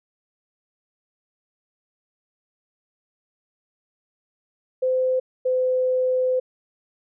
sine tone pair in turn, 514 / 510.4 Hz, C5 / C5, -31 / -43 cents, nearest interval unison, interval 12 cents, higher first, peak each -18 dBFS, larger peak neither, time 4.82-5.2 / 5.45-6.4 s, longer second, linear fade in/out 10 ms, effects none

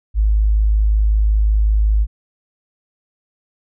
sine tone, 52.7 Hz, G#1, 26 cents sharp, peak -11 dBFS, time 0.14-2.07 s, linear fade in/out 50 ms, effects none

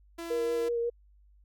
sawtooth tone, 336.1 Hz, E4, 34 cents sharp, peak -33 dBFS, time 0.18-0.69 s, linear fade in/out 10 ms
sine tone with vibrato, 471 Hz, A#4, 18 cents sharp, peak -27 dBFS, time 0.3-0.9 s, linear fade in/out 10 ms, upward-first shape sine, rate 5.5 Hz, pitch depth 17 cents each way
effects added 50 Hz sine -57 dBFS peak until 1.44 s

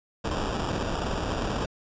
pink noise with sample-and-hold, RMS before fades -29 dBFS, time 0.24-1.66 s, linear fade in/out 10 ms, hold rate 2100 Hz, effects resampled to 16000 Hz

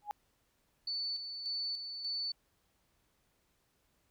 sine tone with exponential growth, 830.6 Hz, G#5, in tune, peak -30 dBFS, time 0.02-0.11 s, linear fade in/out 0 ms, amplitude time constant 19 ms
sine tone with tremolo, 4490 Hz, C#8, 21 cents sharp, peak -34 dBFS, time 0.87-2.32 s, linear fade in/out 5 ms, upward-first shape square, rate 1.7 Hz, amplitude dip 50%
effects pink hiss -75 dBFS RMS until 4.1 s

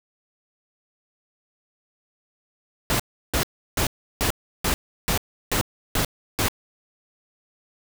pink noise bursts, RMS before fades -22 dBFS, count 9, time 2.9-6.484 s, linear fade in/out 0 ms, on 96 ms, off 340 ms, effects none

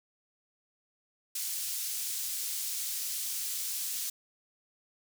pink high-pass noise, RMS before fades -35 dBFS, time 1.35-4.1 s, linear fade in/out 5 ms, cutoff 5800 Hz, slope 12 dB/octave, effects none

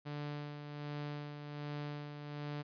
sawtooth tone with tremolo, 146.83 Hz, D3, in tune, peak -35 dBFS, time 0.05-2.63 s, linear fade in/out 20 ms, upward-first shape sine, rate 1.3 Hz, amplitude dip 50%, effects resampled to 11025 Hz

